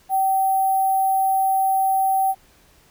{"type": "tone with sample-and-hold", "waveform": "sine", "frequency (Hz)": 770, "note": "G5", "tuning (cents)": -31, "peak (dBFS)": -16, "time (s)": [0.09, 2.35], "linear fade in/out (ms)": 50, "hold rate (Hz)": 11025, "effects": ["pink hiss -55 dBFS RMS until 2.9 s"]}